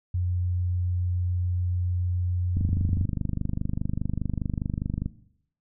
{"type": "tone", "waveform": "sine", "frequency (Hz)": 89.3, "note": "F2", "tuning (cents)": 39, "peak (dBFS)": -23, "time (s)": [0.14, 3.05], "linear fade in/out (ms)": 5}
{"type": "click train", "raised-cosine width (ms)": 5, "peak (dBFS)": -15, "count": 63, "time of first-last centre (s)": [2.57, 5.06], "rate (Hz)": 24.9}
{"effects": ["noise-tail reverb RT60 0.7 s tail -18 dB re dry"]}